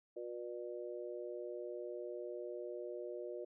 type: harmonic tone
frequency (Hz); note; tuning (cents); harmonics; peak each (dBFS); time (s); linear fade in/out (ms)
120; B2; -49; 3 / 4 / 5; -45 / -47 / -47; 0.16-3.45; 10
effects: none